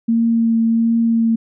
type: tone with vibrato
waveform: sine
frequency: 228.7 Hz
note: A#3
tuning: 33 cents flat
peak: -12 dBFS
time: 0.08-1.36 s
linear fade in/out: 10 ms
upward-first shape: triangle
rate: 1.4 Hz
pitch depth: 15 cents each way
effects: none